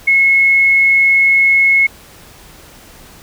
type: tone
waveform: sine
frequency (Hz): 2179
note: C#7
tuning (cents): -30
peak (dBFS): -7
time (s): 0.07-1.87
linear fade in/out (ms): 10
effects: pink hiss -40 dBFS RMS until 3.22 s